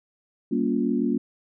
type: chord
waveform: sine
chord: G half-diminished seventh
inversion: none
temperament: just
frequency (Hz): 196 / 235.2 / 282.2 / 352.8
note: G3 / Bb3 / Db4 / F4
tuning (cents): 0 / +16 / +31 / +18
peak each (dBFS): -29 / -24 / -26 / -29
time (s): 0.51-1.18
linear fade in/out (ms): 10
effects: none